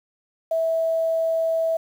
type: tone with quantisation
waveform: sine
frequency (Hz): 653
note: E5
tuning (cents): -17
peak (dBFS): -19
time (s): 0.51-1.77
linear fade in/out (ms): 5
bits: 8
effects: none